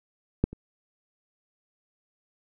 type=clicks; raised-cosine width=3 ms; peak=-8 / -26 dBFS; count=2; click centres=0.44 / 0.53 s; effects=none